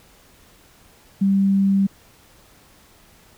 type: tone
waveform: sine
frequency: 195.8 Hz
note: G3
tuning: 2 cents flat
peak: -14 dBFS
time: 1.21-1.87 s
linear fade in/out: 10 ms
effects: pink hiss -52 dBFS RMS until 3.37 s